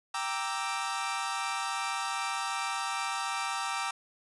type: chord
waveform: sawtooth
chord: E half-diminished seventh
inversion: first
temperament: equal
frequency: 784 / 932.3 / 1174.7 / 1318.5 Hz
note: G5 / Bb5 / D6 / E6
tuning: 0 / 0 / 0 / 0 cents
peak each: -33 dBFS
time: 0.14-3.91 s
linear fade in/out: 5 ms
effects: resampled to 24000 Hz